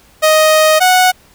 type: tone pair in turn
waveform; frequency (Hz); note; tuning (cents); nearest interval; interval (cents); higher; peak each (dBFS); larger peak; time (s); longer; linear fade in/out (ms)
sawtooth; 624 / 736.7; D#5 / F#5; +5 / -8; minor third; 287; second; -3; neither; 0.22-0.8 / 0.8-1.12; first; 20
effects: pink hiss -47 dBFS RMS until 1.34 s